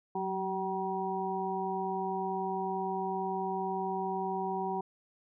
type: harmonic tone with a mistuned harmonic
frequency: 191.1 Hz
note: G3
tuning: 44 cents flat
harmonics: 1 / 2 / 4 / 5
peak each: -39 / -36 / -35 / -37 dBFS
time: 0.15-4.81 s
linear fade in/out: 5 ms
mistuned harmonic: 1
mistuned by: -43 cents
effects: none